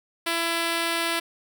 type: tone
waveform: 5% pulse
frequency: 334.7 Hz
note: E4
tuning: 26 cents sharp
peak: -12 dBFS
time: 0.26-1.2 s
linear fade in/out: 10 ms
effects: none